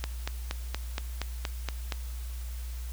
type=click train; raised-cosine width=0.2 ms; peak=-14 dBFS; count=9; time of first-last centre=0.04-1.922 s; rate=4.25 Hz; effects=added 60 Hz sine -34 dBFS peak until 2.92 s + white hiss -50 dBFS RMS until 2.92 s